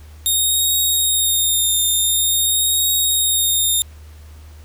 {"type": "tone with vibrato", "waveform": "10% pulse", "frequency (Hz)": 3700, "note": "A#7", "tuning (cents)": -14, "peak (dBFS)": -8, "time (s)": [0.26, 3.82], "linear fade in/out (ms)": 0, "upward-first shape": "triangle", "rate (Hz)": 0.47, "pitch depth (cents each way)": 33, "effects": ["added 76 Hz sine -37 dBFS peak until 4.64 s", "pink hiss -50 dBFS RMS until 4.64 s"]}